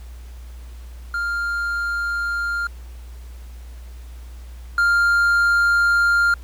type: tone pair in turn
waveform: triangle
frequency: 1399 / 1399 Hz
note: F6 / F6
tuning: +3 / +3 cents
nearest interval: unison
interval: 0 cents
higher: neither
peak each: -19 / -12 dBFS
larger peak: second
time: 1.14-2.67 / 4.78-6.34 s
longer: second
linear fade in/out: 2 ms
effects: added 60 Hz sine -34 dBFS peak until 6.43 s + pink hiss -51 dBFS RMS until 6.43 s